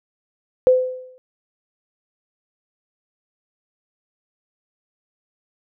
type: tone with exponential decay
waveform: sine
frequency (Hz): 510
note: C5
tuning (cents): -44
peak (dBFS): -7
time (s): 0.67-1.18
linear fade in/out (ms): 0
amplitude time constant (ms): 110
effects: none